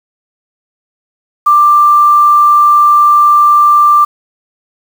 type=tone with quantisation; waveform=sine; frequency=1182 Hz; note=D6; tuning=11 cents sharp; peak=-3 dBFS; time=1.46-4.05 s; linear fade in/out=10 ms; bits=5; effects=none